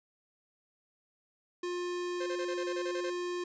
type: tone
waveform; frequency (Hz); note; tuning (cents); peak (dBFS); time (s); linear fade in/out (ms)
square; 354.6; F4; +26; -34; 1.63-3.44; 5
type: tone bursts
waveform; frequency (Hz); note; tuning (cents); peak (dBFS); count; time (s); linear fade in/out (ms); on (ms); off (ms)
45% pulse; 523.3; C5; 0; -36; 10; 2.2-3.103; 10; 66; 27
effects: resampled to 16000 Hz